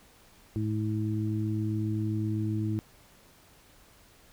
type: harmonic tone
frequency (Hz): 107.7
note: A2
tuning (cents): -37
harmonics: 1 / 2 / 3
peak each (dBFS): -29 / -34 / -33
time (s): 0.56-2.79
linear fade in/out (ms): 0
effects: pink hiss -58 dBFS RMS until 4.32 s